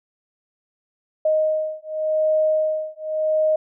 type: beating tone pair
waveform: sine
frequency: 622.3 / 623.18 Hz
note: D#5 / D#5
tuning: 0 / +3 cents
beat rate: 0.88 Hz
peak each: -21 dBFS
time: 1.25-3.56 s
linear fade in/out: 5 ms
effects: none